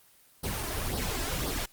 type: noise with flanger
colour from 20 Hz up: pink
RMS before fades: -32 dBFS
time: 0.43-1.66 s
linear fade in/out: 10 ms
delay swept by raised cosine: 0.2 to 3.1 ms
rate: 1.9 Hz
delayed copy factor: +0.65
effects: white hiss -60 dBFS RMS until 1.72 s + Opus 24 kbps